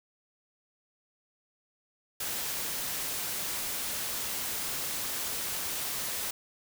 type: noise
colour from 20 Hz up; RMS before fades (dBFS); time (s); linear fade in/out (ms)
white; -34; 2.2-6.31; 5
effects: none